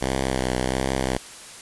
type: tone with vibrato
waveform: 5% pulse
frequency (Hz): 64.7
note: C2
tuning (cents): -19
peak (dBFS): -11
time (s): 0.01-1.18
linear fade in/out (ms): 5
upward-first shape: triangle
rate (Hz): 1.4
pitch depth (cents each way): 49
effects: white hiss -41 dBFS RMS until 1.61 s + resampled to 24000 Hz